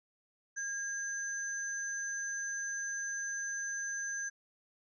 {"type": "tone pair together", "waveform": "sine", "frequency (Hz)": [1625, 6135], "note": ["G#6", "G8"], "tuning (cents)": [-38, -38], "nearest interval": "octave + major seventh", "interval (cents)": 2300, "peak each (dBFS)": [-37, -39], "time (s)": [0.56, 4.3], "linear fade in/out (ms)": 20, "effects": []}